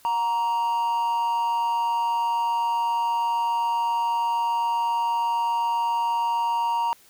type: tone with amplitude modulation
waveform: triangle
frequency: 936 Hz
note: A#5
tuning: 7 cents sharp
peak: -17 dBFS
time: 0.05-6.93 s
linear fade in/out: 0 ms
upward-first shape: sine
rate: 207 Hz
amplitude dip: 50%
effects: white hiss -55 dBFS RMS until 7.09 s